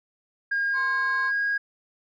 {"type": "tone with pitch glide", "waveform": "sine", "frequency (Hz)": [1621, 1638.9], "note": ["G#6", "G#6"], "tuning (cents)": [-42, -23], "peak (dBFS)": -21, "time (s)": [0.51, 1.58], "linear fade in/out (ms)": 10, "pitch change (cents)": 19, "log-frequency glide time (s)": [0.71, 1.47]}
{"type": "tone", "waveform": "sine", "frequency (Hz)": 1046.5, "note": "C6", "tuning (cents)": 0, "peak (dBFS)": -26, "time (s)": [0.73, 1.32], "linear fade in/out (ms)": 50}
{"effects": ["tanh soft clip ceiling -19 dBFS"]}